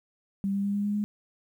sine tone with pitch steps, 196.8 / 198.97 / 201.2 / 203.4 / 205.6 / 207.9 Hz, G3 / G3 / G3 / G#3 / G#3 / G#3, +7 / +26 / +45 / -36 / -17 / +2 cents, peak -25 dBFS, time 0.44-1.04 s, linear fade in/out 0 ms, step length 100 ms, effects 10-bit

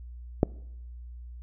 clicks, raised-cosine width 2 ms, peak -6 / -25 dBFS, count 2, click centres 0.431 / 0.434 s, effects noise-tail reverb RT60 0.8 s tail -23 dB re dry + added 60 Hz sine -40 dBFS peak until 1.42 s

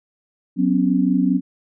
sine chord, F# suspended fourth, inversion none, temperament equal with one note detuned, 185 / 252.1 / 277.2 Hz, F#3 / B3 / C#4, 0 / +36 / 0 cents, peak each -19 dBFS, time 0.56-1.41 s, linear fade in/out 50 ms, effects none

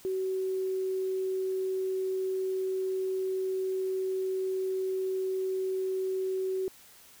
sine tone, 377.6 Hz, F#4, 35 cents sharp, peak -28 dBFS, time 0.05-6.68 s, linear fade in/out 0 ms, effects white hiss -55 dBFS RMS until 7.2 s

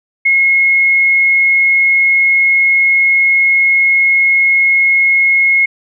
sine tone, 2165 Hz, C#7, 41 cents flat, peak -7 dBFS, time 0.25-5.66 s, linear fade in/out 10 ms, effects none

